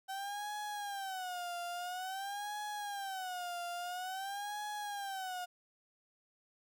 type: tone with vibrato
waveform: 35% pulse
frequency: 764 Hz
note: G5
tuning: 45 cents flat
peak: -37 dBFS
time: 0.08-5.46 s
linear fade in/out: 20 ms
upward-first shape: sine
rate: 0.49 Hz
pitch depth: 160 cents each way
effects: none